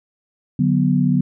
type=chord; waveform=sine; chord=B minor; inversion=first; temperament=equal with one note detuned; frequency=147.34 / 185 / 246.9 Hz; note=D3 / F#3 / B3; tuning=+6 / 0 / 0 cents; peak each=-18 dBFS; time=0.59-1.21 s; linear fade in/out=5 ms; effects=none